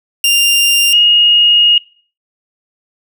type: tone pair in turn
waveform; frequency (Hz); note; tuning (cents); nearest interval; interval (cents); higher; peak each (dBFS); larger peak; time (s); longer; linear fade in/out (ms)
sawtooth / sine; 2794 / 2866; F7 / F7; 0 / +44; unison; 44; second; -5; neither; 0.24-0.93 / 0.93-1.78; second; 2
effects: noise-tail reverb RT60 0.4 s tail -20 dB re dry